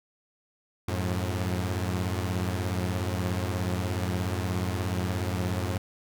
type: tone cluster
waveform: sawtooth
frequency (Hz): 90.5 / 107.3 / 178.7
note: F#2 / A2 / F3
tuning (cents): -38 / -43 / +40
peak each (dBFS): -25 / -28 / -34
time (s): 0.88-5.78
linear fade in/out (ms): 5
effects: none